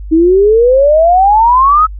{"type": "exponential sweep", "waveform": "sine", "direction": "up", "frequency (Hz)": [312.4, 1301], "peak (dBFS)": -4, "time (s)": [0.11, 1.87], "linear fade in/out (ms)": 20, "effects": ["added 50 Hz sine -22 dBFS peak until 1.99 s"]}